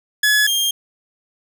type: tone pair in turn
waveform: sawtooth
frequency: 1700 / 3209 Hz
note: G#6 / G7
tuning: +40 / +40 cents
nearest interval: major seventh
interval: 1100 cents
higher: second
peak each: -9 / -13 dBFS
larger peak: first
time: 0.23-0.47 / 0.47-0.71 s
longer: neither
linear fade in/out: 5 ms
effects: none